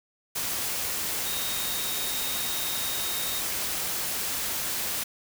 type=tone in noise; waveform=sine; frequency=3729 Hz; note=A#7; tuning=in tune; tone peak=-35 dBFS; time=1.25-3.41 s; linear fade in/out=10 ms; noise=white; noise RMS=-30 dBFS; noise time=0.35-5.04 s; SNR=-8 dB; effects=none